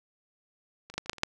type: clicks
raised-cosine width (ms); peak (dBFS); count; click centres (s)
0.2; -27 / -27 / -13 / -30 / -9 / -24 / -28 / -7; 8; 0.9 / 0.94 / 0.98 / 1.06 / 1.096 / 1.132 / 1.183 / 1.234
effects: none